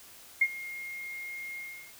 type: tone with ADSR envelope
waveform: sine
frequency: 2137 Hz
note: C7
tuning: 36 cents sharp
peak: -18 dBFS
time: 0.41-1.95 s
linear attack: 8 ms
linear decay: 53 ms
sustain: -19 dB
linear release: 370 ms
effects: white hiss -52 dBFS RMS until 1.99 s